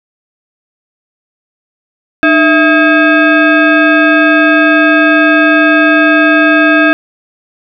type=tone with frequency modulation; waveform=sine; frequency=659.3 Hz; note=E5; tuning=in tune; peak=-4 dBFS; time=2.23-6.93 s; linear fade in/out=0 ms; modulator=963 Hz; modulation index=1.7; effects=none